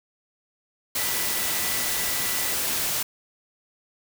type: tone in noise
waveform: sine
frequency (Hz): 1975.5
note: B6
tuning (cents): 0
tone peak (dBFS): -36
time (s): 0.98-2.54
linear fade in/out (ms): 5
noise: white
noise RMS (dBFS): -26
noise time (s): 0.95-3.03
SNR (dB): -13
effects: none